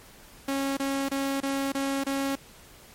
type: tone bursts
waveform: sawtooth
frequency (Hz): 274.1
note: C#4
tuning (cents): -19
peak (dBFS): -22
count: 6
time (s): 0.48-2.355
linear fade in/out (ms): 5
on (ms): 290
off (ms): 27
effects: pink hiss -51 dBFS RMS until 2.94 s + MP3 64 kbps